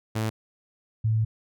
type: tone pair in turn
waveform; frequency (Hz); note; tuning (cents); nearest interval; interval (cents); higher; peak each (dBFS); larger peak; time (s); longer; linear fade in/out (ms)
sawtooth / sine; 110 / 110.38; A2 / A2; 0 / +6; unison; 6; second; -21 / -20; second; 0.15-0.3 / 1.04-1.25; second; 10
effects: none